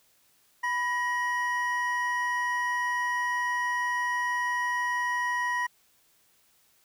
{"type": "tone pair together", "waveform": "triangle", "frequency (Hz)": [987.8, 1894], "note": ["B5", "A#6"], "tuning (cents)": [0, 27], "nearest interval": "major seventh", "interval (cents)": 1127, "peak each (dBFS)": -27, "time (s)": [0.63, 5.67], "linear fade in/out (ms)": 10, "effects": ["white hiss -65 dBFS RMS until 6.84 s"]}